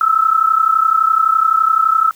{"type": "tone pair together", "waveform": "sine", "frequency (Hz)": [1293.2, 1325], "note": ["E6", "E6"], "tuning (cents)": [-34, 9], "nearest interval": "unison", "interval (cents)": 43, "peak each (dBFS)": -13, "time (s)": [0.01, 2.11], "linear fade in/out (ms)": 2, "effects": ["white hiss -47 dBFS RMS until 2.15 s"]}